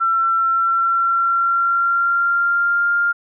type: tone with pitch glide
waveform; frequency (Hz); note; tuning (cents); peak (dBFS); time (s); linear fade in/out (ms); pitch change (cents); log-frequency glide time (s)
sine; 1348 to 1400.4; E6 to F6; +38 to +4; -14; 0-3.13; 20; +66; 0.4-2.91
effects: none